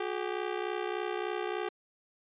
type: ring-modulated tone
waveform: sawtooth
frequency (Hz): 392.9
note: G4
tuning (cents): +4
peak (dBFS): -25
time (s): 0-1.69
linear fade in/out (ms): 2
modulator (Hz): 31.7
effects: resampled to 8000 Hz